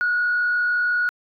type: tone with frequency modulation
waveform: sine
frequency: 1454 Hz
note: F#6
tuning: 31 cents flat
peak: -17 dBFS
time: 0.01-1.09 s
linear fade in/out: 0 ms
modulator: 45.9 Hz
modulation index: 0.46
effects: tanh soft clip ceiling -14 dBFS